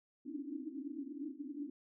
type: band-pass noise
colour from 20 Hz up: pink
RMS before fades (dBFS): -44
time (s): 0.25-1.7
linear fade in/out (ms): 5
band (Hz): 270 to 310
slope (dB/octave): 96
effects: none